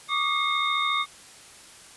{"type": "tone cluster", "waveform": "sine", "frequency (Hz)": [1141, 1215, 2156, 3665], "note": ["C#6", "D#6", "C#7", "A#7"], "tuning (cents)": [50, -42, -49, -30], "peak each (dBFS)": -28, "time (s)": [0.08, 1.06], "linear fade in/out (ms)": 50, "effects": ["white hiss -48 dBFS RMS until 1.96 s", "resampled to 24000 Hz"]}